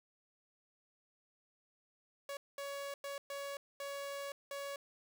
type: tone bursts at uneven times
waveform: sawtooth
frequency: 561 Hz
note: C#5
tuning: 21 cents sharp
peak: -37 dBFS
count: 6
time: 2.29-2.37 / 2.58-2.94 / 3.04-3.18 / 3.3-3.57 / 3.8-4.32 / 4.51-4.76 s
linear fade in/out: 2 ms
effects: none